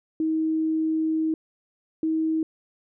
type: tone pair in turn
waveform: sine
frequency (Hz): 317.4 / 318.6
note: D#4 / D#4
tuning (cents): +35 / +41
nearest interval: unison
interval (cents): 6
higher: second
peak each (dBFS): -21 / -21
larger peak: neither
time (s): 0.2-1.34 / 2.03-2.43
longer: first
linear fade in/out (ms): 2
effects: none